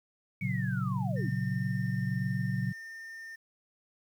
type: chord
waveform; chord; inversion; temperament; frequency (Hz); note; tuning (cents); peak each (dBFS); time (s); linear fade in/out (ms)
sine; F# major; first; equal with one note detuned; 116.54 / 138.11 / 185; A#2 / C#3 / F#3; 0 / -6 / 0; -33; 0.41-2.73; 20
type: linear sweep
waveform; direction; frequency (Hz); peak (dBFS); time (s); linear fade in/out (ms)
sine; down; 2276 to 133; -38; 0.41-1.33; 2
type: tone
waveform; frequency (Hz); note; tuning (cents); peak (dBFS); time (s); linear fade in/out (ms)
triangle; 1811; A6; +49; -40; 1.16-3.36; 10
effects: 10-bit